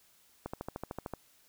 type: click train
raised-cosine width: 1 ms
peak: -23 dBFS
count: 10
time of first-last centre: 0.46-1.137 s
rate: 13.3 Hz
effects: white hiss -65 dBFS RMS until 1.48 s